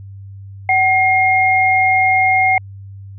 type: tone pair together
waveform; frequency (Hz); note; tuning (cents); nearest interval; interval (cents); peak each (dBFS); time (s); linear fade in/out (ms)
sine; 755 / 2135; F#5 / C7; +35 / +34; octave + tritone; 1799; -13; 0.69-2.58; 2
effects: added 98 Hz sine -31 dBFS peak until 3.18 s